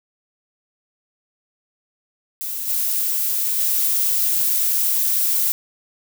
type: noise with level steps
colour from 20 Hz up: violet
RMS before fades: -27 / -21 / -19 dBFS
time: 2.41-5.52 s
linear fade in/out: 0 ms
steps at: 2.67 / 3.58 s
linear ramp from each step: 20 ms
effects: none